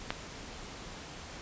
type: click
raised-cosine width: 0.3 ms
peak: -15 dBFS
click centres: 0.105 s
effects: pink hiss -45 dBFS RMS until 1.41 s + resampled to 16000 Hz